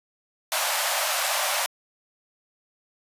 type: high-pass noise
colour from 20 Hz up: pink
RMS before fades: -25 dBFS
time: 0.52-1.66 s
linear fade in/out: 0 ms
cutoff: 560 Hz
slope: 96 dB/octave
effects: resampled to 32000 Hz